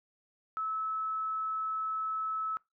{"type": "tone", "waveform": "sine", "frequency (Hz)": 1300, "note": "E6", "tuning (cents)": -24, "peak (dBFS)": -31, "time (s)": [0.57, 2.57], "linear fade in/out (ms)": 0, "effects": ["noise-tail reverb RT60 0.2 s tail -23 dB re dry"]}